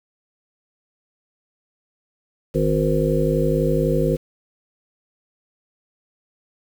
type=harmonic tone; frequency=51.91 Hz; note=G#1; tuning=in tune; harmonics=1 / 3 / 5 / 7 / 9 / 10; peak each=-26 / -21 / -26 / -24 / -23 / -24 dBFS; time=2.54-4.17 s; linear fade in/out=20 ms; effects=7-bit